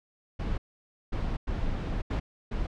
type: noise bursts at uneven times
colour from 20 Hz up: brown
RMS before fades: -30 dBFS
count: 5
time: 0.39-0.58 / 1.12-1.37 / 1.47-2.02 / 2.1-2.2 / 2.51-2.67 s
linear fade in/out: 10 ms
effects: low-pass 4000 Hz 12 dB/octave